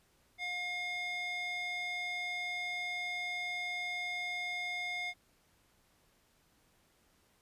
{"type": "tone with band-pass filter", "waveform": "square", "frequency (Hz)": 714, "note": "F5", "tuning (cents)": 38, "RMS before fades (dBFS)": -38, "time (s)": [0.38, 5.14], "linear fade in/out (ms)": 50, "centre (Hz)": 2600, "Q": 4.5, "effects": ["pink hiss -70 dBFS RMS until 7.41 s", "resampled to 32000 Hz"]}